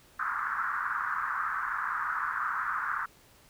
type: band-pass noise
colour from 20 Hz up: pink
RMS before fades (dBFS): -32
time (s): 0.19-3.06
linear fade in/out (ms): 10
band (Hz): 1100 to 1600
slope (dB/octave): 48
effects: pink hiss -59 dBFS RMS until 3.49 s